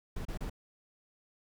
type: noise bursts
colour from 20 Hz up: brown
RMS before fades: -37 dBFS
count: 3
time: 0.16-0.498 s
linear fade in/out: 5 ms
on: 92 ms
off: 31 ms
effects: none